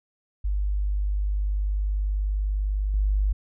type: tone with level steps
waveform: sine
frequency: 50.1 Hz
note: G1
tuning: 38 cents sharp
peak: -22 / -19 dBFS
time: 0.44-3.33 s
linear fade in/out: 10 ms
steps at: 2.94 s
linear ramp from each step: 2 ms
effects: none